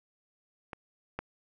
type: clicks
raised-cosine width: 0.5 ms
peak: -24 / -19 dBFS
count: 2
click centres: 0.732 / 1.19 s
effects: none